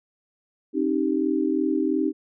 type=tone cluster; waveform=sine; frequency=268.6 / 311.4 / 390.7 Hz; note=C4 / D#4 / G4; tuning=+46 / +2 / -6 cents; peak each=-25 / -23 / -27 dBFS; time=0.73-2.13 s; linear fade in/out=50 ms; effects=none